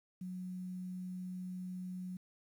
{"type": "tone with quantisation", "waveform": "sine", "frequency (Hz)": 183, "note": "F#3", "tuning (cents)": -19, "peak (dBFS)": -40, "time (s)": [0.21, 2.17], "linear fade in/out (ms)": 5, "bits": 11, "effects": []}